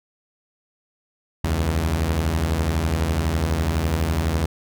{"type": "beating tone pair", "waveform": "sawtooth", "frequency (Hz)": [69.8, 81.8], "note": ["C#2", "E2"], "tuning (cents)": [13, -13], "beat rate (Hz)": 12, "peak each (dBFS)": [-21, -17], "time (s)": [1.44, 4.46], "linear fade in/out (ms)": 5, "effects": []}